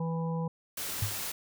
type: harmonic tone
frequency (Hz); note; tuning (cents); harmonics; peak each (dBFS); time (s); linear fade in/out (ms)
164.81; E3; 0; 1 / 3 / 5 / 6; -30 / -38 / -44 / -42; 0-0.48; 5
type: noise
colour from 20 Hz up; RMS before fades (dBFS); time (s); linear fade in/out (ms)
white; -36; 0.77-1.32; 5
type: tone with exponential decay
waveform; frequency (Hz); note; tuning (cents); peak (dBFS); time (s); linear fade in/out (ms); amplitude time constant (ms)
sine; 103.83; G#2; 0; -24; 1.02-1.2; 5; 37
effects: none